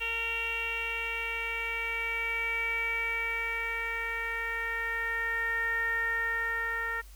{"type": "tone with low-pass filter sweep", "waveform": "10% pulse", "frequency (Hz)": 459.3, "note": "A#4", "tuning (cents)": -26, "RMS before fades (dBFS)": -32, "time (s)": [0, 7.02], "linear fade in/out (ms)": 20, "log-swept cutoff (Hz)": [2800, 1700], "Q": 8.5, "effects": ["added 50 Hz sine -47 dBFS peak until 7.15 s", "white hiss -58 dBFS RMS until 7.15 s"]}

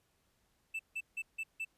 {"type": "tone bursts", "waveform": "triangle", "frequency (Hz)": 2647, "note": "E7", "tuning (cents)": 7, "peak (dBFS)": -34, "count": 5, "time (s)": [0.74, 1.65], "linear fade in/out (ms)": 10, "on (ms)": 54, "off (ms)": 160, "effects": ["pink hiss -75 dBFS RMS until 1.77 s", "resampled to 32000 Hz"]}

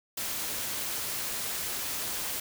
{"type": "noise with amplitude modulation", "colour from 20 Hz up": "white", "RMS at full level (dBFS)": -32, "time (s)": [0.17, 2.4], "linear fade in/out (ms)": 5, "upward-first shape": "sine", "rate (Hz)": 237, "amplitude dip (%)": 35, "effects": []}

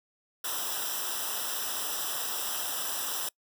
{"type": "noise with comb filter", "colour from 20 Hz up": "white", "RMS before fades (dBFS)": -33, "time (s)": [0.44, 3.29], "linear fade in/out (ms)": 5, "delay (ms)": 0.45, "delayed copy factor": -1, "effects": ["noise-tail reverb RT60 0.1 s tail -25 dB re dry"]}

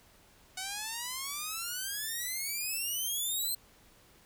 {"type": "exponential sweep", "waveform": "5% pulse", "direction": "up", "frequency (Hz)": [740, 4186], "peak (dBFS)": -24, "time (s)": [0.57, 3.55], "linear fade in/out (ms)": 5, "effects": ["pink hiss -61 dBFS RMS until 4.25 s"]}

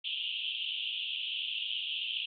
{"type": "band-pass noise", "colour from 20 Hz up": "white", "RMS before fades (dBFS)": -36, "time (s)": [0.04, 2.26], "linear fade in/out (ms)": 10, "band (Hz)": [2700, 3400], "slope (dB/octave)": 96, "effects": []}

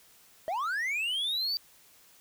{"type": "linear sweep", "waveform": "triangle", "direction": "up", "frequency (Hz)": [610, 4686], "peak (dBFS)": -27, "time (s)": [0.48, 1.57], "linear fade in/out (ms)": 0, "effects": ["white hiss -59 dBFS RMS until 2.2 s"]}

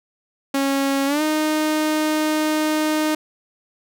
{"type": "tone with pitch glide", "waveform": "sawtooth", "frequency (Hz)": [274.7, 308.3], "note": ["C#4", "D#4"], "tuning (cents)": [-16, -16], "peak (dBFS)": -14, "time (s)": [0.54, 3.15], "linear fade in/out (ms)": 5, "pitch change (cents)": 200, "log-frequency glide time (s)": [1.06, 1.22], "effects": []}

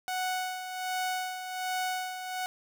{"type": "tone with tremolo", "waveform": "sawtooth", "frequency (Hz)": 740, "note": "F#5", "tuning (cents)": 0, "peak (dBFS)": -25, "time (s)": [0.08, 2.46], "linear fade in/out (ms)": 0, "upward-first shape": "sine", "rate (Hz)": 1.3, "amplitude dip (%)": 60, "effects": []}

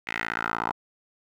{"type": "tone with band-pass filter sweep", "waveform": "10% pulse", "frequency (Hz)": 56.5, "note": "A1", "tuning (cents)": 47, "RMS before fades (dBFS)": -30, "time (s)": [0.07, 0.72], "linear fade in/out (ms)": 5, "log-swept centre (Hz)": [2200, 1000], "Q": 3.3, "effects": []}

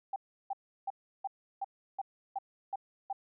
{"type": "tone bursts", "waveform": "sine", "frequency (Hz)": 784, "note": "G5", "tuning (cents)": 0, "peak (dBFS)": -32, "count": 9, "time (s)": [0.13, 3.129], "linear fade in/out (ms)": 5, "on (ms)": 31, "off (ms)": 340, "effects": []}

